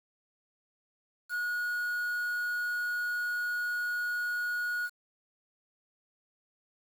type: tone with quantisation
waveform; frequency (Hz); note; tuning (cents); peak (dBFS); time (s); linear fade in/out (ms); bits
triangle; 1451; F#6; -34; -28; 1.29-4.9; 50; 8
effects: none